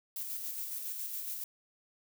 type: noise with tremolo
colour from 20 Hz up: violet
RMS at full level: -38 dBFS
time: 0.16-1.44 s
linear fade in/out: 2 ms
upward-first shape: square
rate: 7.2 Hz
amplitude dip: 30%
effects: none